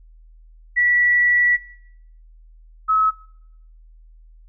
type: tone pair in turn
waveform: sine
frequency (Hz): 1948 / 1287.8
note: B6 / E6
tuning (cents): -24 / -41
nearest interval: perfect fifth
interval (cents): 717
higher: first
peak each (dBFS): -14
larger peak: neither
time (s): 0.76-1.57 / 2.88-3.11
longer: first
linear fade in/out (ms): 20
effects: noise-tail reverb RT60 0.7 s tail -18 dB re dry + added 40 Hz sine -44 dBFS peak until 4.48 s